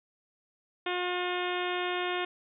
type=harmonic tone; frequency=358.5 Hz; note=F4; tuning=45 cents sharp; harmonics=1 / 2 / 3 / 4 / 5 / 6 / 7 / 8 / 9 / 10; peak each=-33 / -36 / -38 / -39 / -40 / -41 / -41 / -42 / -43 / -43 dBFS; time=0.86-2.25 s; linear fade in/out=5 ms; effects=none